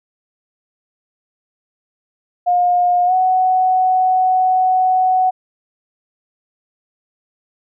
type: tone with pitch glide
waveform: sine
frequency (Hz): 713 to 743.7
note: F5 to F#5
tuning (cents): +36 to +9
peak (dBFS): -11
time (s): 2.46-5.31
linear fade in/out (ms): 20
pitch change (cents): +73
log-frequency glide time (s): 3.06-3.13
effects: none